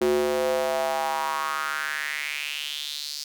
square tone with high-pass filter sweep, 73.42 Hz, D2, in tune, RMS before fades -27 dBFS, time 0.01-3.24 s, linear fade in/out 5 ms, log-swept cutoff 340 to 4900 Hz, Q 4.3, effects none

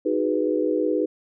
sine chord, G# minor seventh, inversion second, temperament equal, 311.1 / 370 / 415.3 / 493.9 Hz, D#4 / F#4 / G#4 / B4, 0 / 0 / 0 / 0 cents, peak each -24 / -27 / -26 / -25 dBFS, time 0.05-1.06 s, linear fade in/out 10 ms, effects none

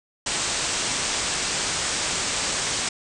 white low-pass noise, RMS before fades -26 dBFS, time 0.26-2.89 s, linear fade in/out 5 ms, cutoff 8700 Hz, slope 96 dB/octave, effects none

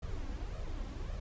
brown noise with flanger, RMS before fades -39 dBFS, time 0.02-1.2 s, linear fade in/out 10 ms, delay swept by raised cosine 1.6 to 3.8 ms, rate 1.8 Hz, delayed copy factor +0.65, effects resampled to 16000 Hz

